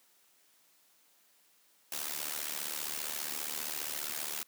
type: noise with amplitude modulation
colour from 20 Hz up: white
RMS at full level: -34 dBFS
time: 1.92-4.43 s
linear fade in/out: 2 ms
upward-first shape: sine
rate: 75 Hz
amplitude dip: 85%
effects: white hiss -67 dBFS RMS until 4.47 s + high-pass 200 Hz 12 dB/octave